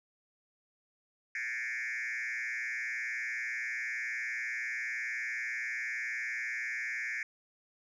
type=tone with frequency modulation; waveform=sine; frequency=1975.5 Hz; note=B6; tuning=in tune; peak=-31 dBFS; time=1.35-7.23 s; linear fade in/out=2 ms; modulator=121 Hz; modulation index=2.8; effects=tanh soft clip ceiling -33 dBFS